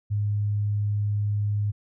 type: tone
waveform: sine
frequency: 103.5 Hz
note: G#2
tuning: 5 cents flat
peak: -22 dBFS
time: 0.1-1.72 s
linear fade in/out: 20 ms
effects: none